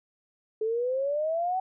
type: exponential sweep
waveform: sine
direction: up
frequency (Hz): 430 to 763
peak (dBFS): -25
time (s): 0.61-1.6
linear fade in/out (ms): 5
effects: none